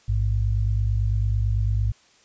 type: tone pair together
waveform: sine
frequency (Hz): 55.6 / 104.6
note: A1 / G#2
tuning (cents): +19 / +13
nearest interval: major seventh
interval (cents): 1094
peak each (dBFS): -22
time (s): 0.08-1.92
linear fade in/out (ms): 10
effects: white hiss -57 dBFS RMS until 2.24 s + resampled to 16000 Hz